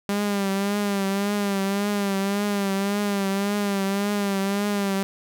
sawtooth tone with vibrato, 200 Hz, G3, 35 cents sharp, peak -18 dBFS, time 0.09-5.03 s, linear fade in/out 0 ms, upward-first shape triangle, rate 1.8 Hz, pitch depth 60 cents each way, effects none

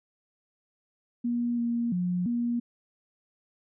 sine tone with pitch steps, 239 / 235.5 / 178.6 / 238 Hz, A#3 / A#3 / F3 / A#3, +43 / +18 / +39 / +36 cents, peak -25 dBFS, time 1.24-2.6 s, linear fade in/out 10 ms, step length 340 ms, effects none

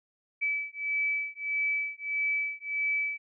sine beating tone pair, 2300 / 2301.6 Hz, D7 / D7, -37 / -36 cents, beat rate 1.6 Hz, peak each -31 dBFS, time 0.41-3.18 s, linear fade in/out 20 ms, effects none

